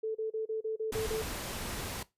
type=tone bursts; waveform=sine; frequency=440 Hz; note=A4; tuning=in tune; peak=-30 dBFS; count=8; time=0.03-1.221 s; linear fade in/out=10 ms; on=120 ms; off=33 ms
type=noise; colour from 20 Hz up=pink; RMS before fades=-38 dBFS; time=0.92-2.03 s; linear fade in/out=5 ms
effects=noise-tail reverb RT60 0.2 s tail -19 dB re dry + resampled to 32000 Hz